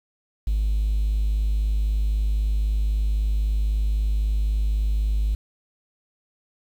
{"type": "tone", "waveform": "triangle", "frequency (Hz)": 51.91, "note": "G#1", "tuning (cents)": 0, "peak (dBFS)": -16, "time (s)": [0.47, 5.35], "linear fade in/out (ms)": 5, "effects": ["tanh soft clip ceiling -15 dBFS", "8-bit"]}